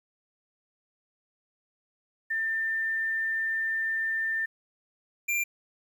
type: tone pair in turn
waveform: sine / square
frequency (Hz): 1793 / 2377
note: A6 / D7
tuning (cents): +32 / +20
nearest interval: perfect fourth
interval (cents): 488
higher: second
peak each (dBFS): -26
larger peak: neither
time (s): 2.3-4.46 / 5.28-5.44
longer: first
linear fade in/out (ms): 10
effects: 10-bit